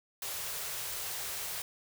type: band-stop noise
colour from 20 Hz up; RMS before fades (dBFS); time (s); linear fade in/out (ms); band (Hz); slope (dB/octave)
white; -38; 0.22-1.62; 2; 170 to 360; 48
effects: none